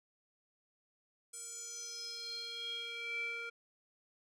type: tone with band-pass filter sweep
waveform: square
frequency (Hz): 466.2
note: A#4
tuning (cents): 0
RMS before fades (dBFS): -43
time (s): 1.33-3.5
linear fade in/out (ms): 10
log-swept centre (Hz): 8400 to 1900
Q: 6.5
effects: none